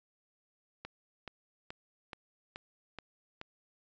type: click train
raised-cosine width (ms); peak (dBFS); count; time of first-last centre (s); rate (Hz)
0.3; -26; 7; 0.85-3.414; 2.34
effects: resampled to 16000 Hz